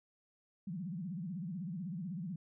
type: tone with vibrato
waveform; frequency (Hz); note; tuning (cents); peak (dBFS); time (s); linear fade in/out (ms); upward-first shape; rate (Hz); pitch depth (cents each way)
sine; 177.1; F3; +24; -38; 0.67-2.36; 5; sine; 16; 230
effects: none